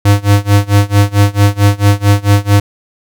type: tone with tremolo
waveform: square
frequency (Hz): 101.5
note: G#2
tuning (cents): -39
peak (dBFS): -4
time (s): 0.05-2.6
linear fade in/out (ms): 5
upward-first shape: sine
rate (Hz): 4.5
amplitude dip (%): 95
effects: none